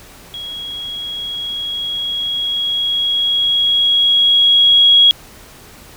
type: tone with level ramp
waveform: sine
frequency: 3312 Hz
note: G#7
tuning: 5 cents flat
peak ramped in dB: -25 to -5 dBFS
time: 0.34-5.11 s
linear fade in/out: 0 ms
effects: pink hiss -40 dBFS RMS until 5.96 s